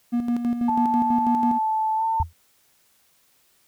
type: tone with tremolo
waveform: triangle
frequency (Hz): 238.9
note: A#3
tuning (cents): +43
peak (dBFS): -17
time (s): 0.12-1.59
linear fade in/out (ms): 20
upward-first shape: square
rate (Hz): 6.1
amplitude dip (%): 55
type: tone with pitch glide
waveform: sine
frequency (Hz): 875 to 896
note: A5 to A5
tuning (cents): -10 to +31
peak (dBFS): -20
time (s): 0.68-2.23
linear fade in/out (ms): 5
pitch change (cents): +41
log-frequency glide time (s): 1.96-2.04
type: tone with exponential decay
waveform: sine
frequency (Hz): 82.5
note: E2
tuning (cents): +2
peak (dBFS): -17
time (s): 2.2-2.33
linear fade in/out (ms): 0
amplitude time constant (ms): 27
effects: white hiss -62 dBFS RMS until 3.67 s